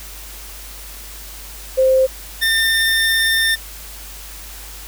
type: tone pair in turn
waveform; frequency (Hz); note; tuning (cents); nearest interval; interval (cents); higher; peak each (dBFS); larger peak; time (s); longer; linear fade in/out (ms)
sine / 25% pulse; 523.3 / 1804.4; C5 / A6; 0 / +43; octave + major sixth; 2143; second; -10; neither; 1.77-2.07 / 2.41-3.56; second; 20
effects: added 50 Hz sine -36 dBFS peak until 4.87 s + white hiss -36 dBFS RMS until 4.87 s